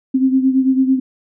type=beating tone pair; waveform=sine; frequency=261.6 / 270.6 Hz; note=C4 / C#4; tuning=0 / -42 cents; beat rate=9 Hz; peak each=-12 / -18 dBFS; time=0.14-1 s; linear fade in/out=10 ms; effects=none